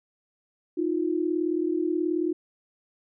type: tone pair together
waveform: sine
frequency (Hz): 314.9 / 353.5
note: D#4 / F4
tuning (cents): +21 / +21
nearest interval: major second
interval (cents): 200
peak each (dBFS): -26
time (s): 0.77-2.33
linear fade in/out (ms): 10
effects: none